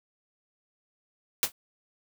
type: noise with exponential decay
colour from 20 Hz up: white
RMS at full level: -19 dBFS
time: 1.43-1.52 s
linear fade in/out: 1 ms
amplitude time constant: 18 ms
effects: none